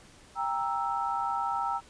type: chord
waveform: sine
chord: E diminished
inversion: first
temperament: equal with one note detuned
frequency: 793.6 / 932.3 / 1318.5 Hz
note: G5 / Bb5 / E6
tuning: +21 / 0 / 0 cents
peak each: -32 dBFS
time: 0.35-1.81 s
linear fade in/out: 50 ms
effects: pink hiss -55 dBFS RMS until 1.89 s + resampled to 22050 Hz